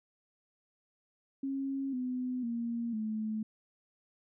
sine tone with pitch steps, 271.9 / 252.2 / 234 / 217.1 Hz, C#4 / B3 / A#3 / A3, -33 / +36 / +7 / -23 cents, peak -32 dBFS, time 1.43-3.43 s, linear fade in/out 5 ms, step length 500 ms, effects none

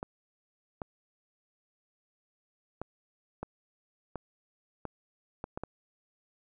clicks, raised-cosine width 1 ms, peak -22 dBFS, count 9, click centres 0.029 / 0.818 / 2.816 / 3.43 / 4.157 / 4.853 / 5.441 / 5.575 / 5.636 s, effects none

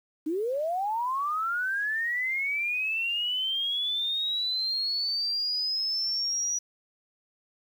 sine linear sweep, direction up, 292.1 to 5840 Hz, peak -26 dBFS, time 0.26-6.59 s, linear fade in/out 10 ms, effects 9-bit

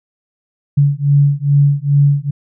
sine beating tone pair, 141.4 / 143.8 Hz, C#3 / D3, +35 / -36 cents, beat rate 2.4 Hz, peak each -12 dBFS, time 0.77-2.31 s, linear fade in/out 10 ms, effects none

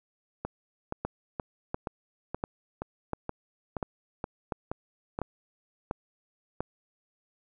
two click trains, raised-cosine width 1 ms, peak -18 / -16 dBFS, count 11 / 9, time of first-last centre 0.45-5.189 / 1.05-6.606 s, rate 2.11 / 1.44 Hz, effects none

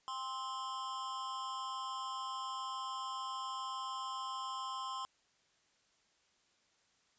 square tone with amplitude modulation, 1046.5 Hz, C6, in tune, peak -36 dBFS, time 0.08-5.05 s, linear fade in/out 0 ms, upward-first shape sine, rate 253 Hz, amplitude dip 80%, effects white hiss -73 dBFS RMS until 7.18 s + resampled to 16000 Hz

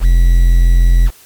triangle tone with quantisation, 43 Hz, F1, 26 cents flat, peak -3 dBFS, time 0-1.11 s, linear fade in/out 50 ms, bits 5, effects white hiss -43 dBFS RMS until 1.25 s + MP3 96 kbps

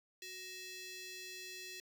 15% pulse ring-modulated tone, 1500 Hz, F#6, 23 cents sharp, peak -36 dBFS, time 0.22-1.8 s, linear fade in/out 2 ms, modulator 1130 Hz, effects high-pass 400 Hz 12 dB/octave + 12-bit

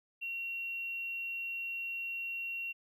triangle tone with hard clipping, 2740 Hz, F7, 34 cents flat, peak -36 dBFS, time 0.21-2.73 s, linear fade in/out 20 ms, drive 3 dB, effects none

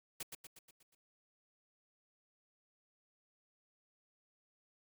white noise with echo, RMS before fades -42 dBFS, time 0.2-0.23 s, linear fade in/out 5 ms, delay 120 ms, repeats 6, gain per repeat -5 dB, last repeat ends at 0.95 s, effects Opus 48 kbps

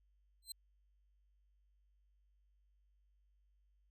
20% pulse tone with exponential growth, 4114 Hz, C8, 30 cents flat, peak -34 dBFS, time 0.42-0.52 s, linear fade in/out 5 ms, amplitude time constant 20 ms, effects added 50 Hz sine -70 dBFS peak until 3.9 s

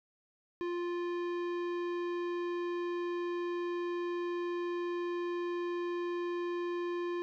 sine tone with tanh clipping, 349.2 Hz, F4, in tune, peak -35 dBFS, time 0.61-7.22 s, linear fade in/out 0 ms, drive 16 dB, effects none

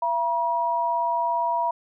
sine tone pair together, 676 / 958.6 Hz, E5 / A#5, +43 / +48 cents, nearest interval tritone, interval 605 cents, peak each -27 / -22 dBFS, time 0.02-1.71 s, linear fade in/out 5 ms, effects none

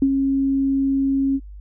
sine tone with ADSR envelope, 272.1 Hz, C#4, 32 cents flat, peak -11 dBFS, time 0.02-1.4 s, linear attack 3 ms, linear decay 59 ms, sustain -5 dB, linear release 47 ms, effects noise-tail reverb RT60 0.1 s tail -23 dB re dry + added 50 Hz sine -35 dBFS peak until 1.6 s

